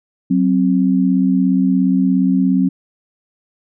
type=tone pair together; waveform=sine; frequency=187.1 / 264.2 Hz; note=F#3 / C4; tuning=+20 / +17 cents; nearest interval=tritone; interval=597 cents; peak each=-14 dBFS; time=0.3-2.69 s; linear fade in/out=10 ms; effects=none